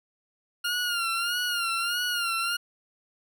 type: tone with vibrato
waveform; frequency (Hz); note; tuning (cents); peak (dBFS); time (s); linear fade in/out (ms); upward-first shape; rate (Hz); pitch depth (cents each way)
20% pulse; 1406; F6; +11; -21; 0.64-2.57; 10; sine; 1.6; 70
effects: none